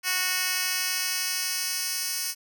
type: tone with high-pass filter sweep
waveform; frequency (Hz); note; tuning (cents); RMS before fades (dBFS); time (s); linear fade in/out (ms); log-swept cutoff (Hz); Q
10% pulse; 367.6; F#4; -11; -28; 0.03-2.35; 50; 2400 to 5300; 0.77
effects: none